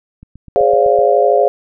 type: click train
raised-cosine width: 5 ms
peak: -24 dBFS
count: 7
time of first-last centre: 0.23-0.989 s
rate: 7.91 Hz
type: chord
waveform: sine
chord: D half-diminished seventh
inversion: second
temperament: equal with one note detuned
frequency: 415.3 / 523.3 / 575.9 / 698.5 Hz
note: Ab4 / C5 / D5 / F5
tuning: 0 / 0 / -34 / 0 cents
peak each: -14 dBFS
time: 0.56-1.48 s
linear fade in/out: 0 ms
effects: none